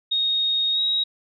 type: tone with pitch glide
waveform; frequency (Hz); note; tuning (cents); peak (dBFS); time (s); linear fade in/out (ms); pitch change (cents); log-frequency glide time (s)
sine; 3729 to 3807; A#7 to A#7; 0 to +36; -19; 0.11-1.04; 10; +36; 0.72-0.8
effects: none